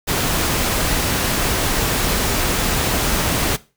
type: noise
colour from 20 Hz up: pink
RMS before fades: -19 dBFS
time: 0.07-3.57 s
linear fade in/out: 20 ms
effects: noise-tail reverb RT60 0.3 s tail -18 dB re dry